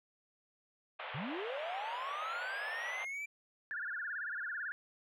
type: band-pass noise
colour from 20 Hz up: pink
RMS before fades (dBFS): -44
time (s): 0.99-3.05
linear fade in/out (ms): 10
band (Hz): 540 to 3300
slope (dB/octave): 48
type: linear sweep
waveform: triangle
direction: up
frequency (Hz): 114.2 to 2353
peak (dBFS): -37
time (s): 1.14-3.26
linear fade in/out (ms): 10
type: tone with vibrato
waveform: sine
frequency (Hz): 1578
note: G6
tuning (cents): +11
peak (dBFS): -37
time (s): 3.71-4.72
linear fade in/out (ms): 0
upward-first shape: sine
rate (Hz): 18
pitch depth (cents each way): 210
effects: none